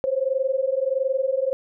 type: tone pair together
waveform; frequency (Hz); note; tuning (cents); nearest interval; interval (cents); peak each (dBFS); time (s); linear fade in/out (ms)
sine; 519.5 / 541; C5 / C#5; -12 / -42; minor second; 70; -23; 0.04-1.53; 0
effects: none